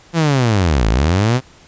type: linear two-way sweep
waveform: sawtooth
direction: down then up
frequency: 171.7 to 50.2 to 132.9 Hz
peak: -8 dBFS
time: 0.13-1.41 s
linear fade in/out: 50 ms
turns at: 0.88 s
effects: pink hiss -46 dBFS RMS until 1.67 s + resampled to 16000 Hz